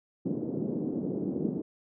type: band-pass noise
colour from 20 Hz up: pink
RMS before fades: -32 dBFS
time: 0.25-1.62 s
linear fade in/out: 10 ms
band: 180 to 390 Hz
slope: 24 dB/octave
effects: none